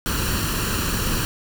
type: noise with comb filter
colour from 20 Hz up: pink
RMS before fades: -23 dBFS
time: 0.06-1.25 s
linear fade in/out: 0 ms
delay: 0.7 ms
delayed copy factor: +0.65
effects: none